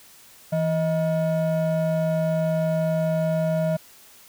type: ring-modulated tone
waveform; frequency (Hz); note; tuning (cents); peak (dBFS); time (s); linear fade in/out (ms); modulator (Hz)
triangle; 397.2; G4; +23; -15; 0.52-3.77; 10; 233
effects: white hiss -50 dBFS RMS until 4.28 s